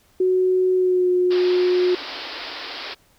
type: tone with pitch glide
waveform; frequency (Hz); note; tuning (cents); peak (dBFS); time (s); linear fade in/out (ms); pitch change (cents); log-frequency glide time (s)
sine; 370 to 361.3; F#4 to F#4; 0 to -41; -15; 0.2-1.95; 5; -41; 0.75-1.1
type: band-pass noise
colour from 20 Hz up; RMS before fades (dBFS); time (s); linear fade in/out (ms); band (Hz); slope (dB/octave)
white; -33; 1.3-2.95; 20; 260 to 5100; 96
effects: pink hiss -58 dBFS RMS until 3.18 s